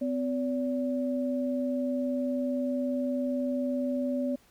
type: tone pair together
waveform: sine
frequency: 255 / 572.5 Hz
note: C4 / D5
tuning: -44 / -44 cents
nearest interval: octave + major second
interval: 1400 cents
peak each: -28 / -32 dBFS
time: 0.01-4.36 s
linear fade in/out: 10 ms
effects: pink hiss -62 dBFS RMS until 4.5 s